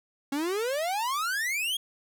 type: exponential sweep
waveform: 45% pulse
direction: up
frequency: 269.9 to 3322 Hz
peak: -27 dBFS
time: 0.32-1.77 s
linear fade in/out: 5 ms
effects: none